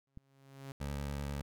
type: tone with exponential growth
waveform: sawtooth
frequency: 136.4 Hz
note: C#3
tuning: 28 cents flat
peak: -38 dBFS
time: 0.07-0.72 s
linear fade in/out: 2 ms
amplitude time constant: 140 ms
type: click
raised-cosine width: 5 ms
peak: -35 dBFS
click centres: 0.174 s
type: tone with vibrato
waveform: 20% pulse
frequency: 70.8 Hz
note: C#2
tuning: 37 cents sharp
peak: -32 dBFS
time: 0.8-1.42 s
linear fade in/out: 10 ms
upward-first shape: square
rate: 10 Hz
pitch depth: 12 cents each way
effects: none